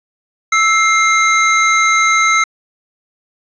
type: tone pair together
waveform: square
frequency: 1314 / 2111 Hz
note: E6 / C7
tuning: -6 / +15 cents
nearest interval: minor sixth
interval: 821 cents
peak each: -13 dBFS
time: 0.52-2.44 s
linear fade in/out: 5 ms
effects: resampled to 16000 Hz + 7-bit